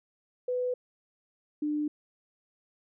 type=tone pair in turn; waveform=sine; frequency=498.4 / 298.8 Hz; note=B4 / D4; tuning=+16 / +30 cents; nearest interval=major sixth; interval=886 cents; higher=first; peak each=-27 dBFS; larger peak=neither; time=0.48-0.74 / 1.62-1.88 s; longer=neither; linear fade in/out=5 ms; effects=none